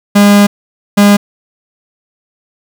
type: tone pair in turn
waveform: 45% pulse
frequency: 203.7 / 203.7 Hz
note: G#3 / G#3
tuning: -33 / -33 cents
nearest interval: unison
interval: 0 cents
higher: neither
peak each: -3 dBFS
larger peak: neither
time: 0.15-0.47 / 0.97-1.17 s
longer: first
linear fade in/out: 10 ms
effects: none